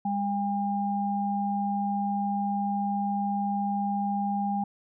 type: tone pair together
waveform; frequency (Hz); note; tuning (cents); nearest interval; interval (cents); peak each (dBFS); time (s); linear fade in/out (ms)
sine; 201.8 / 805; G#3 / G5; -49 / +46; 2 octaves; 2395; -28; 0.05-4.64; 5
effects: none